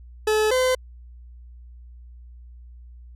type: tone pair in turn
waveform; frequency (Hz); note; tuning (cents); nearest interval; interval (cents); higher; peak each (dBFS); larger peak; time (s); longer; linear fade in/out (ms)
40% pulse; 430.2 / 511.6; A4 / C5; -39 / -39; minor third; 300; second; -17; neither; 0.27-0.51 / 0.51-0.75; neither; 5
effects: added 60 Hz sine -41 dBFS peak until 3.15 s + low-pass 12000 Hz 12 dB/octave